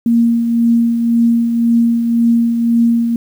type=tone with tremolo; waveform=sine; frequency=233.1 Hz; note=A#3; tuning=in tune; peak=-7 dBFS; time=0.06-3.16 s; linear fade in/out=2 ms; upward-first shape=triangle; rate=1.9 Hz; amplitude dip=50%; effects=7-bit